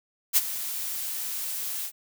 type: noise with ADSR envelope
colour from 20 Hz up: blue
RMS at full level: -18 dBFS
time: 0.33-1.92 s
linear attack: 38 ms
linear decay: 33 ms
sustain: -14 dB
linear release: 72 ms
effects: none